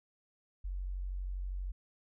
sine tone, 46.25 Hz, F#1, in tune, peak -35 dBFS, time 0.64-1.72 s, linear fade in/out 10 ms, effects none

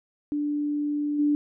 sine tone with level steps, 293.7 Hz, D4, in tune, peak -24 / -19 dBFS, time 0.32-1.35 s, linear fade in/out 0 ms, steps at 1.18 s, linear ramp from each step 20 ms, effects none

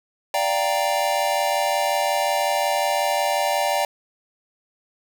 square chord, G minor seventh, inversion second, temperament equal, 587.3 / 698.5 / 784 / 932.3 Hz, D5 / F5 / G5 / Bb5, 0 / 0 / 0 / 0 cents, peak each -25 / -27 / -25 / -27 dBFS, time 0.34-3.85 s, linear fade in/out 2 ms, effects none

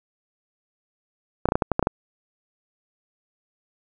clicks, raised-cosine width 1 ms, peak -5 dBFS, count 9, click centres 1.456 / 1.488 / 1.521 / 1.555 / 1.622 / 1.717 / 1.794 / 1.827 / 1.871 s, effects none

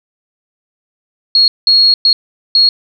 sine tone bursts at uneven times, 4305 Hz, C8, 49 cents sharp, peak -5 dBFS, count 4, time 1.35-1.48 / 1.67-1.94 / 2.05-2.13 / 2.55-2.69 s, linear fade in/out 2 ms, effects none

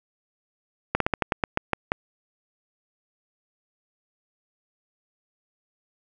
slowing click train, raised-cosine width 0.5 ms, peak -6 dBFS, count 10, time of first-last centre 0.95-1.919 s, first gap 53 ms, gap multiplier 1.17, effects none

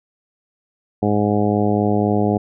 harmonic tone, 103.83 Hz, G#2, in tune, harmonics 1 / 2 / 3 / 4 / 5 / 6 / 7 / 8, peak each -22 / -19 / -22 / -22 / -26 / -28 / -24 / -31 dBFS, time 1.02-2.38 s, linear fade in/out 10 ms, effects none

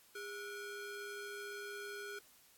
40% pulse ring-modulated tone, 932.3 Hz, A#5, in tune, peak -40 dBFS, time 0.15-2.19 s, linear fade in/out 5 ms, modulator 525 Hz, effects white hiss -65 dBFS RMS until 2.57 s + AAC 64 kbps

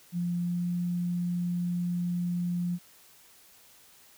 sine tone with pitch glide, 174.61 to 175.72 Hz, F3 to F3, 0 to +11 cents, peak -27 dBFS, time 0.12-2.79 s, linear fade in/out 50 ms, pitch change +11 cents, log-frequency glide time 0.38-0.64 s, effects white hiss -57 dBFS RMS until 4.17 s

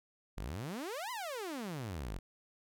sawtooth exponential two-way sweep, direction up then down, 41.2 to 1046.5 to 41.2 Hz, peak -35 dBFS, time 0.37-2.19 s, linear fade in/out 10 ms, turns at 1.11 s, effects none

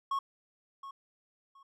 triangle tone with echo, 1096 Hz, C#6, 20 cents flat, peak -27 dBFS, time 0.11-0.19 s, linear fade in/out 5 ms, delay 720 ms, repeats 2, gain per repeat -13 dB, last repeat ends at 1.63 s, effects none

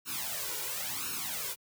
white noise with flanger, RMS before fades -36 dBFS, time 0.05-1.56 s, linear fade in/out 50 ms, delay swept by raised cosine 0.73 to 2.13 ms, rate 0.96 Hz, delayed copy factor +0.95, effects high-pass 100 Hz 12 dB/octave

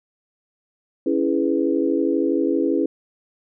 sine chord, C# minor seventh, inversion none, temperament equal, 277.2 / 329.6 / 415.3 / 493.9 Hz, C#4 / E4 / G#4 / B4, 0 / 0 / 0 / 0 cents, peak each -22 / -21 / -24 / -26 dBFS, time 1.06-2.86 s, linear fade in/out 5 ms, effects none

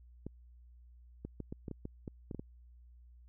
clicks, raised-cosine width 3 ms, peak -28 dBFS, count 11, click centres 0.266 / 1.25 / 1.403 / 1.525 / 1.682 / 1.713 / 1.854 / 2.078 / 2.312 / 2.347 / 2.395 s, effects added 60 Hz sine -55 dBFS peak until 3.28 s

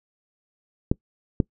clicks, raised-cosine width 3 ms, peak -6 dBFS, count 2, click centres 0.915 / 1.402 s, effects noise-tail reverb RT60 0.1 s tail -25 dB re dry

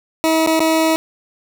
20% pulse tone with dropouts, 320.9 Hz, E4, 46 cents flat, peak -8 dBFS, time 0.24-0.96 s, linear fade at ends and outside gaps 0 ms, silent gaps 0.463-0.473 / 0.594-0.604 s, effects none

